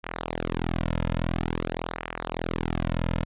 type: tone with flanger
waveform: sawtooth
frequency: 41.7 Hz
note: E1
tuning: 21 cents sharp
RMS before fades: -29 dBFS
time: 0.03-3.25 s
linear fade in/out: 20 ms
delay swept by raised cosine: 0.24 to 2.64 ms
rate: 0.49 Hz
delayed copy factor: -0.9
effects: resampled to 8000 Hz